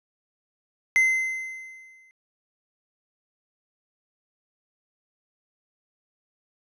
triangle tone with exponential decay, 2064 Hz, C7, 24 cents flat, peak -13 dBFS, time 0.96-2.11 s, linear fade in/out 0 ms, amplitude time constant 250 ms, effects resampled to 32000 Hz

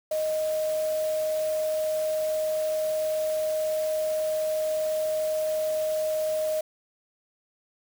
sine tone in noise, 622.3 Hz, D#5, in tune, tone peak -24 dBFS, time 0.11-6.61 s, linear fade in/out 5 ms, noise white, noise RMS -41 dBFS, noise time 0.11-6.61 s, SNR +14 dB, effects none

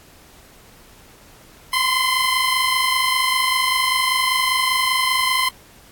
15% pulse tone pair together, 1021.4 / 1046.5 Hz, C6 / C6, -42 / 0 cents, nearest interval unison, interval 42 cents, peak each -13 dBFS, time 1.73-5.49 s, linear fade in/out 5 ms, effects pink hiss -48 dBFS RMS until 5.91 s + AAC 64 kbps

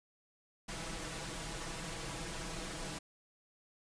pink noise with comb filter, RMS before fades -42 dBFS, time 0.68-2.99 s, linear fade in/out 10 ms, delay 6.1 ms, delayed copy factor +0.65, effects resampled to 22050 Hz

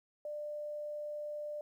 sine tone, 595 Hz, D5, 22 cents sharp, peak -38 dBFS, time 0.25-1.61 s, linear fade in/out 2 ms, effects 12-bit

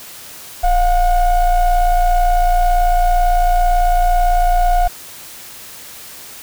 triangle ring-modulated tone, 370 Hz, F#4, in tune, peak -5 dBFS, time 0.63-4.88 s, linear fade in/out 10 ms, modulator 341 Hz, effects white hiss -35 dBFS RMS until 6.42 s

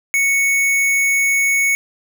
square tone, 2217 Hz, C#7, in tune, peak -14 dBFS, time 0.14-1.75 s, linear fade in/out 0 ms, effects none

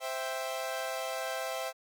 sawtooth chord, C major, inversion none, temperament equal, 523.3 / 659.3 / 784 Hz, C5 / E5 / G5, 0 / 0 / 0 cents, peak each -34 / -33 / -36 dBFS, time 0-1.73 s, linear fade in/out 50 ms, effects none

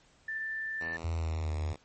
sine tone, 1772 Hz, A6, 12 cents sharp, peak -33 dBFS, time 0.28-0.97 s, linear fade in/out 5 ms
5% pulse tone with pitch glide, 82.41 to 75.14 Hz, E2 to D2, 0 to +40 cents, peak -30 dBFS, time 0.8-1.77 s, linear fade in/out 20 ms, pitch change -160 cents, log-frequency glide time 1.18-1.57 s
sine tone with vibrato, 82.41 Hz, E2, in tune, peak -30 dBFS, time 1.04-1.73 s, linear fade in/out 5 ms, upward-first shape triangle, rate 3.4 Hz, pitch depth 29 cents each way
effects pink hiss -64 dBFS RMS until 1.84 s + MP3 32 kbps

